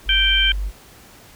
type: tone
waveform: sine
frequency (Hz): 49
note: G1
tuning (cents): 0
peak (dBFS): -21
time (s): 0.05-0.72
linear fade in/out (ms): 50
type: harmonic tone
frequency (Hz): 782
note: G5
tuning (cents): -4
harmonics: 2 / 3 / 4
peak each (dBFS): -21 / -21 / -16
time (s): 0.09-0.52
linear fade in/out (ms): 2
effects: pink hiss -46 dBFS RMS until 1.35 s